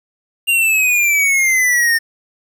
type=exponential sweep; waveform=square; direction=down; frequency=2803 to 1814 Hz; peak=-12 dBFS; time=0.47-1.99 s; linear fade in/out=20 ms; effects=8-bit